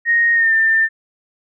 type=tone with pitch glide; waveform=sine; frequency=1864.7 to 1792.9 Hz; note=A#6 to A6; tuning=0 to +32 cents; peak=-11 dBFS; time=0.05-0.89 s; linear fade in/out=50 ms; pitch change=-68 cents; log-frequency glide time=0.34-0.52 s; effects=none